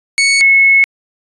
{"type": "tone pair in turn", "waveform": ["sawtooth", "sine"], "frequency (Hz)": [2217, 2190], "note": ["C#7", "C#7"], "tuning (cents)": [0, -22], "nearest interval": "unison", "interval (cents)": 22, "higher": "first", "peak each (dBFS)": -5, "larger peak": "neither", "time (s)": [[0.18, 0.41], [0.41, 0.84]], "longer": "second", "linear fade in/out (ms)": 0, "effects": ["resampled to 22050 Hz"]}